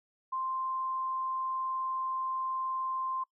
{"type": "tone", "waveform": "sine", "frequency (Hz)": 1046.5, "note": "C6", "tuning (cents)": 0, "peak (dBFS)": -31, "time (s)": [0.32, 3.24], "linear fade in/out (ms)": 10, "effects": ["noise-tail reverb RT60 0.1 s tail -23 dB re dry"]}